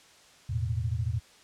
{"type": "chord", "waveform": "sine", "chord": "E suspended fourth", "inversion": "none", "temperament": "equal", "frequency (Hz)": [82.41, 110, 123.47], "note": ["E2", "A2", "B2"], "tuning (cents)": [0, 0, 0], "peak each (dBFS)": [-32, -30, -33], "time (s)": [0.49, 1.2], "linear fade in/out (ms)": 10, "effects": ["white hiss -56 dBFS RMS until 1.43 s", "low-pass 7000 Hz 12 dB/octave"]}